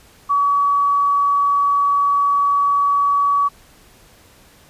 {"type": "tone", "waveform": "sine", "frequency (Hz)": 1136, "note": "C#6", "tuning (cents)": 42, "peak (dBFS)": -13, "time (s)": [0.29, 3.49], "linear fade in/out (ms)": 20, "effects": ["pink hiss -49 dBFS RMS until 4.69 s", "resampled to 32000 Hz"]}